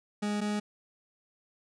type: tone pair in turn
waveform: 40% pulse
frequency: 207.7 / 208.5 Hz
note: G#3 / G#3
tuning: 0 / +7 cents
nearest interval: unison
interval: 7 cents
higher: second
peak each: -28 dBFS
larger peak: neither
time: 0.22-0.41 / 0.41-0.6 s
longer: neither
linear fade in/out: 10 ms
effects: resampled to 22050 Hz